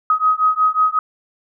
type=beating tone pair; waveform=sine; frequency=1259 / 1264.5 Hz; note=D#6 / D#6; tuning=+20 / +28 cents; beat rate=5.5 Hz; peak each=-16 dBFS; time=0.1-0.99 s; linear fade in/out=2 ms; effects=none